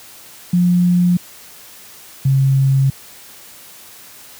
sine tone pair in turn, 177.3 / 135.16 Hz, F3 / C#3, +26 / -43 cents, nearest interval perfect fourth, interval 469 cents, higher first, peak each -10 dBFS, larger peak neither, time 0.53-1.17 / 2.25-2.9 s, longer second, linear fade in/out 5 ms, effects white hiss -40 dBFS RMS until 4.39 s + high-pass 60 Hz 12 dB/octave

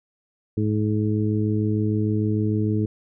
harmonic tone, 106.6 Hz, G#2, 46 cents sharp, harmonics 1 / 2 / 3 / 4, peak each -22 / -25 / -26 / -30 dBFS, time 0.57-2.86 s, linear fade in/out 5 ms, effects none

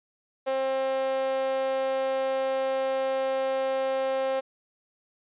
sawtooth tone with high-pass filter, 265.8 Hz, C4, 27 cents sharp, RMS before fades -27 dBFS, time 0.46-4.41 s, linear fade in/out 20 ms, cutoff 580 Hz, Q 6.7, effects resampled to 8000 Hz

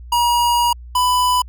square tone pair in turn, 956 / 995.2 Hz, A#5 / B5, +43 / +13 cents, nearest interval minor second, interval 70 cents, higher second, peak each -14 dBFS, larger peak neither, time 0.12-0.73 / 0.95-1.42 s, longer first, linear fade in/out 5 ms, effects added 60 Hz sine -33 dBFS peak until 1.48 s

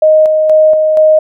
sine tone with tremolo, 622.3 Hz, D#5, in tune, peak -3 dBFS, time 0.02-1.19 s, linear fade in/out 5 ms, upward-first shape square, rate 2.1 Hz, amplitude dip 35%, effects none

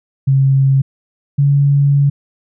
sine tone pair in turn, 135.5 / 141.43 Hz, C#3 / C#3, -39 / +35 cents, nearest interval minor second, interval 74 cents, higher second, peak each -8 dBFS, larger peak neither, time 0.27-0.82 / 1.38-2.1 s, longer second, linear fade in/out 10 ms, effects none

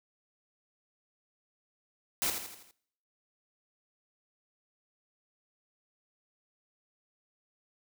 white noise with echo, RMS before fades -30 dBFS, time 2.22-2.3 s, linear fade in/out 0 ms, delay 82 ms, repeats 5, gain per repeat -6 dB, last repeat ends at 2.71 s, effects noise-tail reverb RT60 0.7 s tail -22 dB re dry

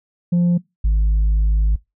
sine tone pair in turn, 174.61 / 52.33 Hz, F3 / G#1, 0 / +14 cents, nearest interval octave + major sixth, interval 2086 cents, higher first, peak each -10 dBFS, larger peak neither, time 0.32-0.58 / 0.84-1.76 s, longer second, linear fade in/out 10 ms, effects noise-tail reverb RT60 0.2 s tail -23 dB re dry + tanh soft clip ceiling -12 dBFS

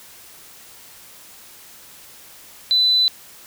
sine tone, 4000 Hz, B7, 21 cents sharp, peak -13 dBFS, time 2.71-3.08 s, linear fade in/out 0 ms, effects white hiss -44 dBFS RMS until 3.46 s

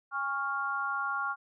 sine chord, Db major, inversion second, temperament equal with one note detuned, 816.3 / 1108.7 / 1396.9 Hz, Ab5 / Db6 / F6, -30 / 0 / 0 cents, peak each -38 / -34 / -32 dBFS, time 0.11-1.36 s, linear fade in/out 50 ms, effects none

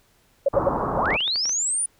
sine tone bursts, 554.4 Hz, C#5, in tune, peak -14 dBFS, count 3, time 0.46-0.69 s, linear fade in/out 5 ms, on 26 ms, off 76 ms
white low-pass noise, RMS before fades -25 dBFS, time 0.53-1.17 s, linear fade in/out 10 ms, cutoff 1200 Hz, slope 48 dB/octave
sine linear sweep, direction up, 466.2 to 9730 Hz, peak -21 dBFS, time 0.97-1.86 s, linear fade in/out 5 ms
clicks, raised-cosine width 0.3 ms, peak -20 dBFS, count 8, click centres 1.057 / 1.106 / 1.142 / 1.206 / 1.278 / 1.358 / 1.456 / 1.494 s
effects pink hiss -61 dBFS RMS until 1.99 s

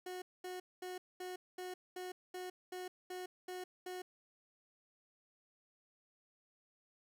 30% pulse tone bursts, 365.2 Hz, F#4, 23 cents flat, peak -40 dBFS, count 11, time 0.06-4.02 s, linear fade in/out 5 ms, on 160 ms, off 220 ms, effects none

